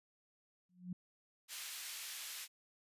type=tone with exponential growth; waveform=sine; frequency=180 Hz; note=F#3; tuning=47 cents flat; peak=-37 dBFS; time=0.69-0.93 s; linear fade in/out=5 ms; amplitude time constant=52 ms
type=high-pass noise; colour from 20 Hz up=pink; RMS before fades=-46 dBFS; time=1.48-2.48 s; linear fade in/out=50 ms; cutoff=2400 Hz; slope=12 dB/octave
effects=resampled to 32000 Hz